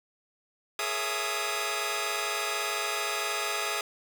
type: tone cluster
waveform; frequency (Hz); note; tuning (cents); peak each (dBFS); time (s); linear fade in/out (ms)
10% pulse; 420.1 / 468.8 / 553 / 667 / 1236; G#4 / A#4 / C#5 / E5 / D#6; +20 / +10 / -4 / +20 / -12; -26 / -33 / -31 / -26 / -25; 0.79-3.81; 2
effects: 9-bit